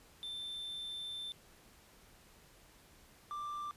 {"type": "tone pair in turn", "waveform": "triangle", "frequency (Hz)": [3554, 1180.9], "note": ["A7", "D6"], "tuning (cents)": [17, 9], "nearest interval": "octave + perfect fifth", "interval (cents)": 1908, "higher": "first", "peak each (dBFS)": [-39, -37], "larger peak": "second", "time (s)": [[0.23, 1.32], [3.31, 3.71]], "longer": "first", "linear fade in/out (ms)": 0, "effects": ["pink hiss -62 dBFS RMS until 3.76 s", "resampled to 32000 Hz"]}